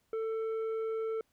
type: tone with tanh clipping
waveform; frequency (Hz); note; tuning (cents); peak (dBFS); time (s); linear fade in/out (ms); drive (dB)
triangle; 444.9; A4; +19; -33; 0.13-1.21; 2; 11
effects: pink hiss -75 dBFS RMS until 1.32 s